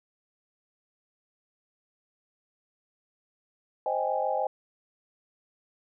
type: chord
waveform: sine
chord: Ab major seventh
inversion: first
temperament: equal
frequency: 523.3 / 622.3 / 784 / 830.6 Hz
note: C5 / Eb5 / G5 / Ab5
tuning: 0 / 0 / 0 / 0 cents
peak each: -31 dBFS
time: 3.86-4.47 s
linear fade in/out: 2 ms
effects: none